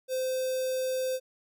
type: tone with notch filter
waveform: square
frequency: 517 Hz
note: C5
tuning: 21 cents flat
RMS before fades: -30 dBFS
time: 0.08-1.2 s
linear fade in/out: 50 ms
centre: 1900 Hz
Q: 0.64
effects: none

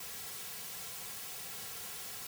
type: noise with comb filter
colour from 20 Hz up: white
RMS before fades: -44 dBFS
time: 0-2.27 s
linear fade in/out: 5 ms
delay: 3.3 ms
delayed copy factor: -0.7
effects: none

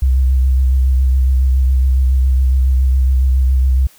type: tone with vibrato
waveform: sine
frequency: 65 Hz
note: C2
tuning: 11 cents flat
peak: -9 dBFS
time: 0.02-3.87 s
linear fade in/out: 5 ms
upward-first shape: sine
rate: 7.2 Hz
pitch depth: 35 cents each way
effects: white hiss -47 dBFS RMS until 3.98 s

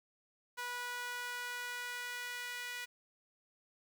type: tone with high-pass filter sweep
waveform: sawtooth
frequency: 488.7 Hz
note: B4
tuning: 18 cents flat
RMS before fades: -42 dBFS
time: 0.57-2.86 s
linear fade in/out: 20 ms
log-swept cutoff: 1200 to 1900 Hz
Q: 2
effects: 10-bit

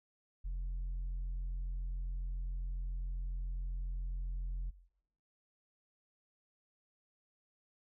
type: tone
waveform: sine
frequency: 43.65 Hz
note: F1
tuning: in tune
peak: -33 dBFS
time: 0.44-4.71 s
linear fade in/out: 20 ms
effects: noise-tail reverb RT60 0.7 s tail -19 dB re dry + tanh soft clip ceiling -35 dBFS

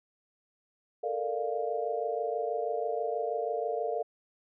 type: chord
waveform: sine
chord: Bb major seventh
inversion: third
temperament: equal with one note detuned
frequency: 440 / 466.2 / 599.3 / 698.5 Hz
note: A4 / Bb4 / D5 / F5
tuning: 0 / 0 / +35 / 0 cents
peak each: -35 / -34 / -36 / -34 dBFS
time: 1.03-4.03 s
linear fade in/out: 10 ms
effects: none

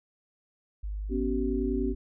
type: tone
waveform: sine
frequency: 51 Hz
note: G#1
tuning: 31 cents flat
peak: -31 dBFS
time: 0.83-1.95 s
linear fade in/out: 10 ms
type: chord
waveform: sine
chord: B suspended second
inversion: none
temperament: equal with one note detuned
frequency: 246.9 / 277.2 / 378.9 Hz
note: B3 / C#4 / F#4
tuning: 0 / 0 / +41 cents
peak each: -31 dBFS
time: 1.09-1.95 s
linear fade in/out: 50 ms
effects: none

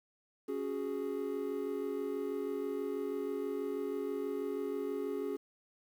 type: chord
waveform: triangle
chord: C# suspended fourth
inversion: none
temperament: just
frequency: 277.2 / 369.6 / 415.8 Hz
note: C#4 / F#4 / G#4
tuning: 0 / -2 / +2 cents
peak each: -38 / -38 / -35 dBFS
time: 0.48-5.37 s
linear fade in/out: 10 ms
effects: 10-bit

